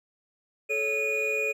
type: tone cluster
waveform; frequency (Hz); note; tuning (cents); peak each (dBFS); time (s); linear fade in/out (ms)
triangle; 433.7 / 558 / 2458; A4 / C#5 / D#7; -25 / +11 / -22; -29 / -32 / -25; 0.69-1.53; 20
effects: none